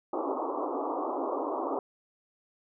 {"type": "band-pass noise", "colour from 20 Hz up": "pink", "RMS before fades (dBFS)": -32, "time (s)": [0.13, 1.79], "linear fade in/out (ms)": 2, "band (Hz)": [270, 1200], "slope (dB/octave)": 96, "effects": []}